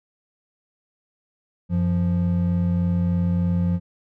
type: tone pair together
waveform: triangle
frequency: 91.38 / 174.61 Hz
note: F#2 / F3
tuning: -21 / 0 cents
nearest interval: major seventh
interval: 1121 cents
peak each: -21 / -18 dBFS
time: 1.69-3.8 s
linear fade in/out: 50 ms
effects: none